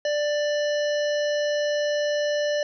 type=harmonic tone; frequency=590 Hz; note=D5; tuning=8 cents sharp; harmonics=1 / 3 / 5 / 7 / 9 / 10; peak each=-22 / -32 / -36 / -39 / -41 / -42 dBFS; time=0.05-2.63 s; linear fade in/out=2 ms; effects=none